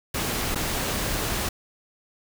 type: noise with dropouts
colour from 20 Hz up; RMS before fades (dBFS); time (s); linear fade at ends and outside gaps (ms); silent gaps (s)
pink; -27; 0.14-1.49; 5; 0.548-0.556
effects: none